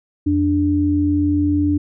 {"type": "tone pair together", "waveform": "sine", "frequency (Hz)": [86.74, 293.7], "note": ["F2", "D4"], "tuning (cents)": [-11, 0], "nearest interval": "octave + major sixth", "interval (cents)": 2111, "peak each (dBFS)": [-20, -15], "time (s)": [0.26, 1.78], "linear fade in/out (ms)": 10, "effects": []}